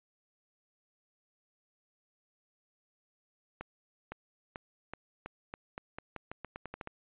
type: accelerating click train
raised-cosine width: 0.5 ms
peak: -25 dBFS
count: 16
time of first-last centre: 3.61-6.874 s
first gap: 510 ms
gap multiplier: 0.86
effects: resampled to 8000 Hz